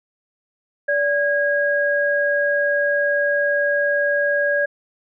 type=tone pair together; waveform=sine; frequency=577.7 / 1640 Hz; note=D5 / G#6; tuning=-29 / -22 cents; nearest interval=octave + tritone; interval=1807 cents; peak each=-19 dBFS; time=0.88-4.66 s; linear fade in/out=10 ms; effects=none